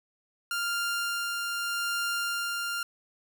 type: tone with tremolo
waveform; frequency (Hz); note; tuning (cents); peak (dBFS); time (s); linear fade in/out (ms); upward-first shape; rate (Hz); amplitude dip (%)
sawtooth; 1396.9; F6; 0; -24; 0.51-2.83; 2; sine; 0.82; 25
effects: none